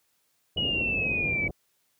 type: low-pass noise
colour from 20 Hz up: pink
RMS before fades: -33 dBFS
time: 0.56-1.51 s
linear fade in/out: 5 ms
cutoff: 590 Hz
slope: 24 dB/octave
type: exponential sweep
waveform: sine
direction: down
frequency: 2921 to 2270 Hz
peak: -25 dBFS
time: 0.57-1.48 s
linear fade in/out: 5 ms
effects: white hiss -71 dBFS RMS until 1.99 s + high-pass 60 Hz 12 dB/octave